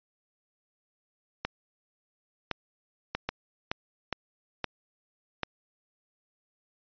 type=clicks; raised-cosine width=0.3 ms; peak=-13 dBFS; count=8; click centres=1.45 / 2.513 / 3.15 / 3.29 / 3.715 / 4.127 / 4.643 / 5.433 s; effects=resampled to 11025 Hz